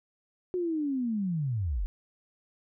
sine linear sweep, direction down, 368.8 to 36.71 Hz, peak -27 dBFS, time 0.54-1.86 s, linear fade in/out 0 ms, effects none

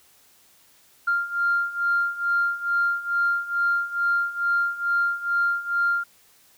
sine beating tone pair, 1394 / 1396.3 Hz, F6 / F6, -4 / -1 cents, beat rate 2.3 Hz, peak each -25 / -22 dBFS, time 1.07-6.04 s, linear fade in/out 10 ms, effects tanh soft clip ceiling -13 dBFS + white hiss -57 dBFS RMS until 6.57 s

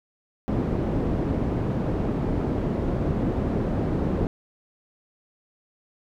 white low-pass noise, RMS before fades -25 dBFS, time 0.48-4.27 s, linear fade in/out 0 ms, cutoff 310 Hz, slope 12 dB/octave, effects none

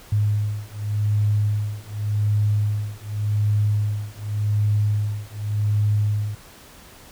sine beating tone pair, 104.2 / 105.07 Hz, G#2 / G#2, +6 / +21 cents, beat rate 0.87 Hz, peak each -22 dBFS, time 0.12-6.35 s, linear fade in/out 5 ms, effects pink hiss -46 dBFS RMS until 7.11 s

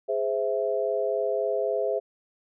sine chord, Ab augmented, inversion none, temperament equal with one note detuned, 415.3 / 519 / 659.3 Hz, Ab4 / C5 / E5, 0 / -14 / 0 cents, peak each -28 dBFS, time 0.08-2 s, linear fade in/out 20 ms, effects none

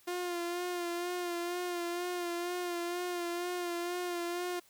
sawtooth tone with vibrato, 350.9 Hz, F4, 8 cents sharp, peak -30 dBFS, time 0.07-4.6 s, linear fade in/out 10 ms, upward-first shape sine, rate 2.1 Hz, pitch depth 35 cents each way, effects white hiss -64 dBFS RMS until 4.69 s

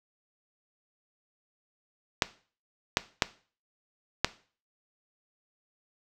clicks, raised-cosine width 0.2 ms, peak -3 dBFS, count 4, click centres 2.222 / 2.971 / 3.222 / 4.246 s, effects noise-tail reverb RT60 0.4 s tail -17 dB re dry

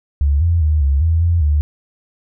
sine tone with pitch steps, 71.3 / 84.7 / 76.7 / 69.5 / 81.9 / 85.1 / 74.2 Hz, C#2 / E2 / D#2 / C#2 / E2 / F2 / D2, +49 / +48 / -24 / +5 / -11 / -44 / +18 cents, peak -11 dBFS, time 0.21-1.61 s, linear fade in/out 0 ms, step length 200 ms, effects none

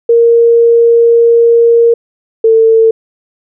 sine tone pair in turn, 466.2 / 448.6 Hz, A#4 / A4, 0 / +34 cents, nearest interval minor second, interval 66 cents, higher first, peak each -3 dBFS, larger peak neither, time 0.09-1.94 / 2.44-2.91 s, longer first, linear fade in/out 5 ms, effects none

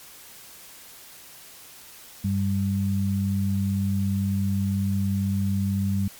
sine tone pair together, 98 / 196 Hz, G2 / G3, 0 / 0 cents, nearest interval octave, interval 1200 cents, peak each -24 dBFS, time 2.24-6.08 s, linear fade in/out 5 ms, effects white hiss -46 dBFS RMS until 6.19 s + MP3 96 kbps

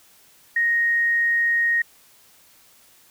sine tone, 1868 Hz, A#6, 3 cents sharp, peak -17 dBFS, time 0.56-1.82 s, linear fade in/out 5 ms, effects white hiss -54 dBFS RMS until 3.1 s

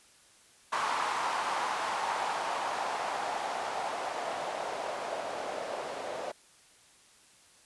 violet noise with low-pass filter sweep, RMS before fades -34 dBFS, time 0.72-6.32 s, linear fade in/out 10 ms, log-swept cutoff 1000 to 590 Hz, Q 2.8, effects white hiss -60 dBFS RMS until 7.65 s + resampled to 24000 Hz

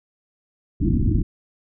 pink low-pass noise, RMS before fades -19 dBFS, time 0.8-1.23 s, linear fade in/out 10 ms, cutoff 340 Hz, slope 96 dB/octave, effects none

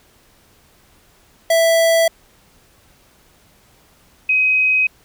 square / sine tone pair in turn, 660 / 2525 Hz, E5 / D#7, +2 / +25 cents, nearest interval octave + major seventh, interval 2323 cents, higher second, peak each -12 dBFS, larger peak neither, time 1.5-2.08 / 4.29-4.87 s, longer neither, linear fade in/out 5 ms, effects pink hiss -53 dBFS RMS until 5.04 s

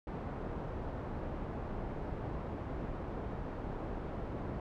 pink low-pass noise, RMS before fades -40 dBFS, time 0.07-4.6 s, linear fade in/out 2 ms, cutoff 870 Hz, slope 12 dB/octave, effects none

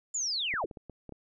sine linear sweep, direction down, 7250 to 263.2 Hz, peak -29 dBFS, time 0.14-0.66 s, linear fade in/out 10 ms
clicks, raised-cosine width 2 ms, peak -30 dBFS, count 7, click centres 0.539 / 0.641 / 0.712 / 0.772 / 0.897 / 1.093 / 1.123 s
effects none

